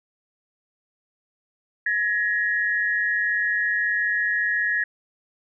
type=tone pair together; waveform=sine; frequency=1678 / 1883.5 Hz; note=G#6 / A#6; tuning=+17 / +17 cents; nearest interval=major second; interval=200 cents; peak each=-23 dBFS; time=1.86-4.84 s; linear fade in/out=5 ms; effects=none